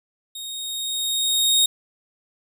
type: tone with level ramp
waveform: sawtooth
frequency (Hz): 3729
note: A#7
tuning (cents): 0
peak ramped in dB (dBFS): -29 to -11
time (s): 0.35-1.66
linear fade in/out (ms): 5
effects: none